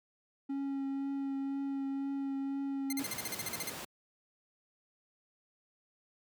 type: tone with vibrato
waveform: triangle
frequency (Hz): 274.7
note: C#4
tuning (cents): -16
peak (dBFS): -31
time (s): 0.49-3.03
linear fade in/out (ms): 10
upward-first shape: triangle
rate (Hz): 2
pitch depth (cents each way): 15
type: tone bursts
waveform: 5% pulse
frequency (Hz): 2093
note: C7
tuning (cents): 0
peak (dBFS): -25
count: 12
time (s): 2.9-3.697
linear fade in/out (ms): 2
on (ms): 27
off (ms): 43
type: noise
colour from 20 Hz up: pink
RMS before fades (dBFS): -42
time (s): 2.99-3.85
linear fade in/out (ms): 5
effects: high-pass 150 Hz 12 dB/octave